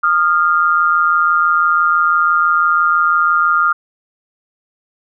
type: tone pair together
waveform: sine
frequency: 1228 / 1394 Hz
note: D#6 / F6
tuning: -23 / -4 cents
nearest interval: major second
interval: 219 cents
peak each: -13 dBFS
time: 0.03-3.73 s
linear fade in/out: 10 ms
effects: none